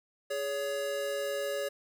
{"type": "tone pair together", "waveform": "square", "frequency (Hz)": [415.3, 562.6], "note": ["G#4", "C#5"], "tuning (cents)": [0, 26], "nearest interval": "perfect fourth", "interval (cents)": 526, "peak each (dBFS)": [-38, -33], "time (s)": [0.3, 1.69], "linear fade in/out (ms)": 10, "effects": []}